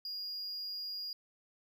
triangle tone, 4852 Hz, D#8, 44 cents flat, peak -37 dBFS, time 0.05-1.13 s, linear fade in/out 2 ms, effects none

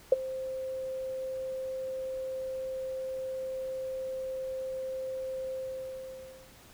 sine tone with ADSR envelope, 523.3 Hz, C5, in tune, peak -14 dBFS, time 0.12-6.53 s, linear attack 4 ms, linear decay 21 ms, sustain -19 dB, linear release 1000 ms, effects pink hiss -55 dBFS RMS until 6.73 s

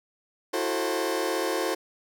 sawtooth chord, F# half-diminished seventh, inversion third, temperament just, 333 / 370 / 444 / 532.8 Hz, E4 / F#4 / A4 / C5, +18 / 0 / +16 / +31 cents, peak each -27 dBFS, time 0.53-1.75 s, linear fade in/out 10 ms, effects none

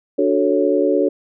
sine chord, D major seventh, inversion none, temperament equal, 293.7 / 370 / 440 / 554.4 Hz, D4 / F#4 / A4 / C#5, 0 / 0 / 0 / 0 cents, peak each -19 dBFS, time 0.18-1.09 s, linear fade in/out 10 ms, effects none

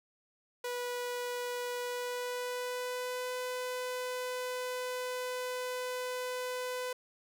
sawtooth tone with pitch glide, 490 to 502 Hz, B4 to B4, -14 to +28 cents, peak -31 dBFS, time 0.64-6.93 s, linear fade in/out 5 ms, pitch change +42 cents, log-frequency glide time 1.8-3.34 s, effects none

